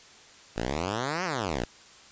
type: exponential two-way sweep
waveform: 5% pulse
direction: up then down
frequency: 51.8 to 192.3 to 51.8 Hz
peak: -17 dBFS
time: 0.56-1.65 s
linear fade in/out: 5 ms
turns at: 1.24 s
effects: white hiss -52 dBFS RMS until 2.11 s + resampled to 16000 Hz